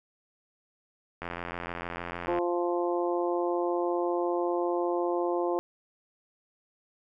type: click train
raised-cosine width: 0.5 ms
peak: -20 dBFS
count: 102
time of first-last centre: 1.22-2.386 s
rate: 86.6 Hz
type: harmonic tone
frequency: 174.61 Hz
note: F3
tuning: in tune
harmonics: 2 / 3 / 4 / 5 / 6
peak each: -28 / -32 / -34 / -36 / -38 dBFS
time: 2.28-5.59 s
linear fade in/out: 0 ms
effects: none